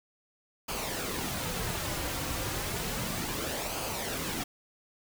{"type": "noise with flanger", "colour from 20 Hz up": "pink", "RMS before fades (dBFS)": -34, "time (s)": [0.68, 4.44], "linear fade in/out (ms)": 10, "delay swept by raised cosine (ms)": [0.53, 4.83], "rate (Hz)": 0.32, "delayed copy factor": -0.5, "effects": []}